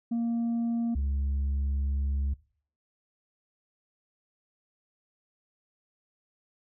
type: tone pair in turn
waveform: sine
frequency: 233.1 / 69.3 Hz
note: A#3 / C#2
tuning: 0 / 0 cents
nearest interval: octave + major sixth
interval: 2100 cents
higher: first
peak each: -23 dBFS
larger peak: neither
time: 0.11-0.95 / 0.95-2.34 s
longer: second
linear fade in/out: 10 ms
effects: noise-tail reverb RT60 0.5 s tail -22 dB re dry + tanh soft clip ceiling -25 dBFS